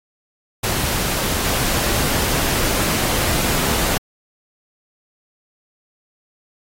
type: noise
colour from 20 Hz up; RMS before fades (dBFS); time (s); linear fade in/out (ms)
pink; -20; 0.63-3.98; 10
effects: AAC 48 kbps

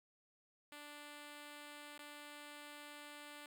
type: tone with dropouts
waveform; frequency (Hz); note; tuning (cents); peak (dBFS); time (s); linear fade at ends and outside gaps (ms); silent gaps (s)
5% pulse; 293.7; D4; 0; -40; 0.72-3.46; 2; 1.979-1.991
effects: none

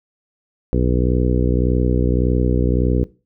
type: harmonic tone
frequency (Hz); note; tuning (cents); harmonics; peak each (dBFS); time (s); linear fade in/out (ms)
61.74; B1; 0; 1 / 2 / 3 / 4 / 5 / 6 / 7 / 8; -18 / -21 / -23 / -24 / -25 / -26 / -26 / -27; 0.73-3.04; 0
effects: noise-tail reverb RT60 0.3 s tail -19 dB re dry

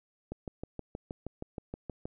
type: click train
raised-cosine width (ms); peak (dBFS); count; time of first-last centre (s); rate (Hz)
2; -24; 12; 0.32-2.055; 6.34
effects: none

